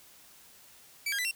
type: tone with pitch steps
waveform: sawtooth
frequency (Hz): 2305 / 1622 / 1992 / 2727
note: D7 / G#6 / B6 / F7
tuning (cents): -33 / -41 / +14 / -42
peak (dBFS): -26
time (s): 1.06-1.312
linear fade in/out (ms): 5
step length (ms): 63
effects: white hiss -56 dBFS RMS until 1.35 s